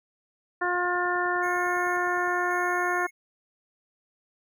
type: harmonic tone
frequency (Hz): 355.9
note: F4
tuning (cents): +33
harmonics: 1 / 2 / 3 / 4 / 5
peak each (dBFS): -30 / -30 / -30 / -30 / -30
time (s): 0.61-3.07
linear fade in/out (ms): 10
type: click train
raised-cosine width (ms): 2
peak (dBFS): -40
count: 17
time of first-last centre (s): 0.65-2.276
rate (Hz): 9.84
type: tone with tremolo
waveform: square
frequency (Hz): 2169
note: C#7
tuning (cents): -38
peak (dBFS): -39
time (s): 1.42-3.11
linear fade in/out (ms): 20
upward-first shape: square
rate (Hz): 0.92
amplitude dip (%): 45
effects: none